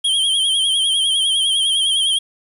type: tone with vibrato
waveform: square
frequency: 3194 Hz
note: G7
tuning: 32 cents sharp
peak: -15 dBFS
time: 0.04-2.19 s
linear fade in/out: 10 ms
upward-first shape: triangle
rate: 9.9 Hz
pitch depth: 83 cents each way
effects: resampled to 32000 Hz + 8-bit